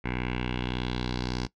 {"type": "tone with low-pass filter sweep", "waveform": "10% pulse", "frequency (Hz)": 61.74, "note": "B1", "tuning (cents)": 0, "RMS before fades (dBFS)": -31, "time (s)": [0.04, 1.47], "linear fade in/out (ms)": 10, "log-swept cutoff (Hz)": [2200, 5100], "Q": 3.2, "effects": ["noise-tail reverb RT60 0.1 s tail -19 dB re dry"]}